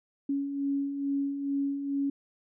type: beating tone pair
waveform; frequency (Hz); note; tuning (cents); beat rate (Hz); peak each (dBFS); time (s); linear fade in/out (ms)
sine; 277.2 / 279.5; C#4 / C#4; 0 / +14; 2.3; -37 / -28; 0.29-2.1; 5
effects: none